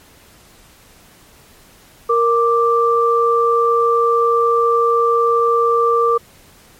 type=tone pair together; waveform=sine; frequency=466.7 / 1176 Hz; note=A#4 / D6; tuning=+2 / +2 cents; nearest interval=octave + major third; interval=1600 cents; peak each=-14 dBFS; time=2.09-6.18 s; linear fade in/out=10 ms; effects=pink hiss -47 dBFS RMS until 6.79 s + MP3 64 kbps